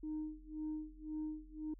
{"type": "tone with tremolo", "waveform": "sine", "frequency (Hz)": 308.4, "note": "D#4", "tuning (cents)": -15, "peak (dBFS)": -36, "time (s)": [0.03, 1.74], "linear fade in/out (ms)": 5, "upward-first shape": "sine", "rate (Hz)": 1.9, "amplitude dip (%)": 95, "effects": ["tanh soft clip ceiling -35 dBFS", "added 42 Hz sine -54 dBFS peak until 1.79 s"]}